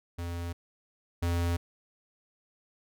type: tone pair in turn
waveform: square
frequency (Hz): 85.9 / 85.9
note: F2 / F2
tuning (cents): -28 / -28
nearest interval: unison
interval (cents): 0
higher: neither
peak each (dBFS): -34 / -27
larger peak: second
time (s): 0.18-0.53 / 1.22-1.57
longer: neither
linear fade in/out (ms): 10
effects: none